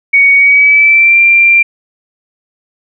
sine tone with pitch glide, 2238 to 2371 Hz, C#7 to D7, +16 to +16 cents, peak -3 dBFS, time 0.13-1.63 s, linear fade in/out 10 ms, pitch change +100 cents, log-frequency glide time 0.36-1.2 s, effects none

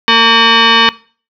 sine tone with frequency modulation, 915 Hz, A#5, 32 cents flat, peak -5 dBFS, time 0.08-0.89 s, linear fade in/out 0 ms, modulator 686 Hz, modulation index 4.5, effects noise-tail reverb RT60 0.4 s tail -20 dB re dry

